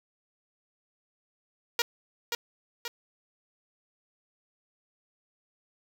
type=tone with echo; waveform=5% pulse; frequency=472.1 Hz; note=A#4; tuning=22 cents sharp; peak=-12 dBFS; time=1.79-1.82 s; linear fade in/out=2 ms; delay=530 ms; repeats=2; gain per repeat=-5 dB; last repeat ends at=2.88 s; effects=none